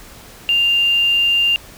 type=tone with quantisation; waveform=sine; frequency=2794 Hz; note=F7; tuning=in tune; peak=-12 dBFS; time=0.49-1.56 s; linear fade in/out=0 ms; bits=6; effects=pink hiss -40 dBFS RMS until 1.77 s